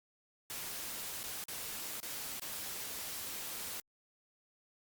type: noise with dropouts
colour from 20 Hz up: white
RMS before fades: -42 dBFS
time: 0.5-3.8 s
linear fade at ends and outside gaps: 1 ms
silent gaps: 1.232-1.238 / 1.44-1.483 / 2.002-2.029 / 2.397-2.419 s
effects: Opus 48 kbps